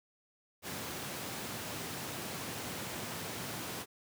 pink high-pass noise, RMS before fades -41 dBFS, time 0.62-3.86 s, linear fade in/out 50 ms, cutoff 100 Hz, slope 24 dB/octave, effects none

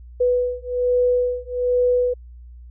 sine beating tone pair, 493.9 / 495.1 Hz, B4 / B4, 0 / +4 cents, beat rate 1.2 Hz, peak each -20 / -20 dBFS, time 0.2-2.14 s, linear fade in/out 10 ms, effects added 60 Hz sine -38 dBFS peak until 2.7 s

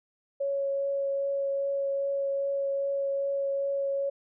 sine tone with vibrato, 554.4 Hz, C#5, in tune, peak -26 dBFS, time 0.4-4.1 s, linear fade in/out 10 ms, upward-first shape triangle, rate 2.5 Hz, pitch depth 9 cents each way, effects none

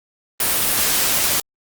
white noise, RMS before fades -18 dBFS, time 0.4-1.4 s, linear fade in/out 2 ms, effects Opus 24 kbps

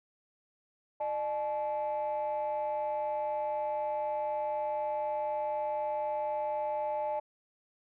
triangle ring-modulated tone, 128 Hz, C3, 38 cents flat, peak -24 dBFS, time 1-7.2 s, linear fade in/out 10 ms, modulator 732 Hz, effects tanh soft clip ceiling -25 dBFS

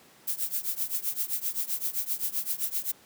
violet noise with tremolo, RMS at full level -27 dBFS, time 0.27-2.92 s, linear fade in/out 10 ms, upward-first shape triangle, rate 7.7 Hz, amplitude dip 95%, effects pink hiss -56 dBFS RMS until 3.05 s + high-pass 150 Hz 12 dB/octave

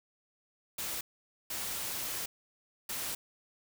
white noise bursts at uneven times, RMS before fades -37 dBFS, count 3, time 0.78-1.01 / 1.5-2.26 / 2.89-3.15 s, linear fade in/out 5 ms, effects none

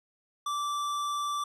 sine tone with hard clipping, 1167 Hz, D6, 11 cents flat, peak -31 dBFS, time 0.46-1.44 s, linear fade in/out 5 ms, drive 14 dB, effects none

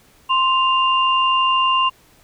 sine tone pair together, 1046.6 / 2794 Hz, C6 / F7, 0 / 0 cents, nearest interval octave + perfect fourth, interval 1700 cents, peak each -15 / -19 dBFS, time 0.29-1.9 s, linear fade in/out 20 ms, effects pink hiss -53 dBFS RMS until 2.23 s

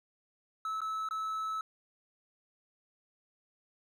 triangle tone with dropouts, 1302 Hz, E6, 22 cents flat, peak -31 dBFS, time 0.65-1.61 s, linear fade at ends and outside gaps 2 ms, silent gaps 0.806-0.816 / 1.088-1.109 s, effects none

